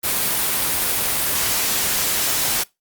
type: noise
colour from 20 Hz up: white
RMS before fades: -20 dBFS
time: 0.03-2.64 s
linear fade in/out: 20 ms
effects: noise-tail reverb RT60 0.2 s tail -22 dB re dry + Opus 32 kbps